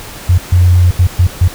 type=tone bursts at uneven times; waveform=sine; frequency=89.1 Hz; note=F2; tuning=35 cents sharp; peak=-4 dBFS; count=5; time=0.29-0.38 / 0.52-0.91 / 0.99-1.07 / 1.19-1.27 / 1.41-1.48 s; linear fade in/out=5 ms; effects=pink hiss -29 dBFS RMS until 1.54 s